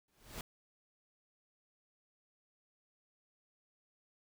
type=noise with exponential growth; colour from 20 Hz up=pink; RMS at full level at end=-41 dBFS; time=0.08-0.41 s; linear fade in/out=2 ms; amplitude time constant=70 ms; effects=none